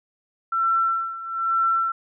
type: tone with tremolo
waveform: sine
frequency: 1346 Hz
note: E6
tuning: 36 cents sharp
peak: -17 dBFS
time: 0.52-1.92 s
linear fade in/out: 5 ms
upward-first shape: sine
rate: 1.1 Hz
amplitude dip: 80%
effects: none